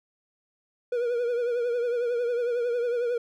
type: tone with vibrato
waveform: triangle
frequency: 480.2 Hz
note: B4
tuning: 49 cents flat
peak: -22 dBFS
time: 0.92-3.18 s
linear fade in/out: 5 ms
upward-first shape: triangle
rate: 11 Hz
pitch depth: 67 cents each way
effects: none